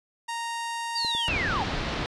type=tone; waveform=sawtooth; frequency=930 Hz; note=A#5; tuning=4 cents flat; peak=-26 dBFS; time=0.28-1.29 s; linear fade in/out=10 ms
type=linear sweep; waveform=sine; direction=down; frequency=4764 to 691 Hz; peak=-26 dBFS; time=0.95-1.64 s; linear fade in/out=10 ms
type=clicks; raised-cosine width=2 ms; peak=-26 dBFS; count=6; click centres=1.048 / 1.15 / 1.294 / 1.522 / 1.613 / 1.684 s
type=low-pass noise; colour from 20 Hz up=pink; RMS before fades=-30 dBFS; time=1.28-2.06 s; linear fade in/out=0 ms; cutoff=4500 Hz; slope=24 dB/octave
effects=resampled to 24000 Hz